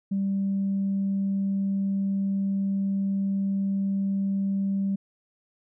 sine tone, 196 Hz, G3, in tune, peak -22 dBFS, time 0.11-4.96 s, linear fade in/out 10 ms, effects tanh soft clip ceiling -19 dBFS

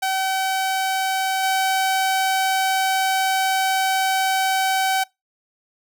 sawtooth tone with level steps, 764 Hz, G5, 45 cents flat, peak -16 / -14 dBFS, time 0.02-5.04 s, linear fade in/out 10 ms, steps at 1.43 s, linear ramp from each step 5 ms, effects noise-tail reverb RT60 0.2 s tail -24 dB re dry

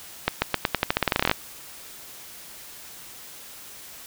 accelerating click train, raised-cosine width 0.3 ms, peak -3 dBFS, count 18, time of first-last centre 0.28-1.314 s, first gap 140 ms, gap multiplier 0.88, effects white hiss -43 dBFS RMS until 4.06 s

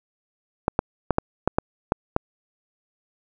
clicks, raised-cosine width 1 ms, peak -4 dBFS, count 8, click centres 0.681 / 0.791 / 1.107 / 1.184 / 1.476 / 1.585 / 1.921 / 2.164 s, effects none

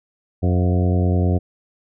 harmonic tone with a mistuned harmonic, 89.9 Hz, F#2, 49 cents flat, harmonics 1 / 2 / 3 / 4 / 5 / 6 / 7 / 8, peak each -16 / -22 / -26 / -28 / -30 / -32 / -33 / -34 dBFS, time 0.42-1.39 s, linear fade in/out 20 ms, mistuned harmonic 7, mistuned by +43 cents, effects none

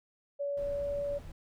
sine tone with pitch glide, 568 to 571.6 Hz, C#5 to D5, +42 to -47 cents, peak -31 dBFS, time 0.39-1.19 s, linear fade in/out 20 ms, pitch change +11 cents, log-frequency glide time 0.5-0.97 s
brown noise, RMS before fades -45 dBFS, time 0.57-1.32 s, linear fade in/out 5 ms
effects none

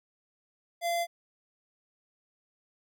square tone, 686 Hz, F5, 31 cents flat, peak -28 dBFS, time 0.81-1.07 s, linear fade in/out 50 ms, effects none

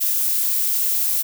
violet noise, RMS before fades -20 dBFS, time 0-1.23 s, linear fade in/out 20 ms, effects none

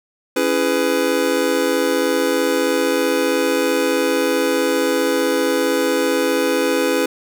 square chord, C# minor seventh, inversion none, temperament just, 277.2 / 332.6 / 415.8 / 498.9 Hz, C#4 / E4 / G#4 / B4, 0 / +16 / +2 / +17 cents, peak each -23 / -23 / -23 / -20 dBFS, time 0.36-7.06 s, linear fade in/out 5 ms, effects none

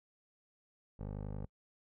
15% pulse tone with low-pass filter, 50.8 Hz, G#1, 38 cents flat, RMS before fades -42 dBFS, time 0.99-1.46 s, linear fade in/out 10 ms, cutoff 700 Hz, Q 0.78, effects noise-tail reverb RT60 0.1 s tail -26 dB re dry

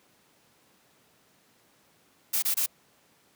blue noise bursts, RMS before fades -26 dBFS, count 3, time 2.33-2.663 s, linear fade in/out 10 ms, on 95 ms, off 24 ms, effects pink hiss -63 dBFS RMS until 3.35 s + high-pass 150 Hz 12 dB/octave

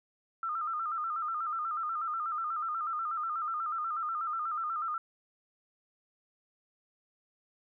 sine tone with vibrato, 1282 Hz, E6, 49 cents flat, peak -31 dBFS, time 0.43-4.98 s, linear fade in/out 2 ms, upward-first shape square, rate 8.2 Hz, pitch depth 78 cents each way, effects none

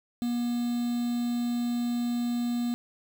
triangle tone with quantisation, 240 Hz, B3, 49 cents flat, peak -24 dBFS, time 0.22-2.74 s, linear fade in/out 0 ms, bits 7, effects none

